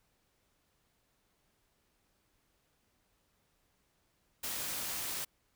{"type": "noise", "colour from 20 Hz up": "white", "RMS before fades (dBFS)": -38, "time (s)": [4.43, 5.25], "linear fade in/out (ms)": 10, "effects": ["pink hiss -75 dBFS RMS until 5.55 s"]}